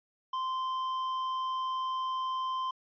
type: tone with hard clipping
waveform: sine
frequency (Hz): 1039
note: C6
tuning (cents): -12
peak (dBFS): -32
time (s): 0.33-2.71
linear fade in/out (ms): 5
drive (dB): 6
effects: resampled to 11025 Hz